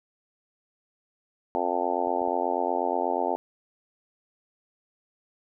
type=harmonic tone; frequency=88.3 Hz; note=F2; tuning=20 cents sharp; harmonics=3 / 4 / 5 / 6 / 7 / 8 / 9 / 10; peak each=-35 / -33 / -33 / -34 / -32 / -31 / -31 / -31 dBFS; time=1.55-3.36 s; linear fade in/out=0 ms
type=clicks; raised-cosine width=2 ms; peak=-36 dBFS; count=3; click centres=2.072 / 2.215 / 2.278 s
effects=none